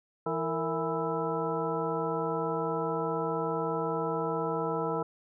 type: harmonic tone with a mistuned harmonic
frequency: 164.81 Hz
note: E3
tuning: in tune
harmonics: 1 / 2 / 3 / 4 / 5 / 6 / 8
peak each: -37 / -37 / -32 / -38 / -38 / -37 / -37 dBFS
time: 0.26-5.03 s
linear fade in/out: 5 ms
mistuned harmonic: 3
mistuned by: -110 cents
effects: none